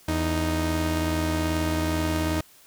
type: tone pair together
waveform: sawtooth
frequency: 82.4 / 311.1 Hz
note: E2 / D#4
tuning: 0 / 0 cents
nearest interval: octave + major seventh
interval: 2300 cents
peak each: -22 dBFS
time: 0.08-2.41 s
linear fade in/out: 5 ms
effects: white hiss -54 dBFS RMS until 2.66 s